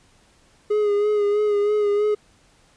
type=tone with vibrato; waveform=triangle; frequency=415.3 Hz; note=G#4; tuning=in tune; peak=-15 dBFS; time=0.7-2.15 s; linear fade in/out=10 ms; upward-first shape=sine; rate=3.1 Hz; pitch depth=33 cents each way; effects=pink hiss -57 dBFS RMS until 2.76 s + resampled to 22050 Hz